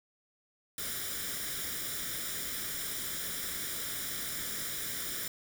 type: noise with comb filter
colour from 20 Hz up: white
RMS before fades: -37 dBFS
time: 0.78-5.28 s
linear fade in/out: 2 ms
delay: 0.56 ms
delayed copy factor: +0.7
effects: none